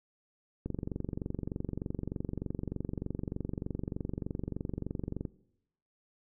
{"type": "click train", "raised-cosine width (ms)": 3, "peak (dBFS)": -22, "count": 108, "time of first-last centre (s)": [0.66, 5.252], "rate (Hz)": 23.3, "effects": ["noise-tail reverb RT60 0.8 s tail -20 dB re dry"]}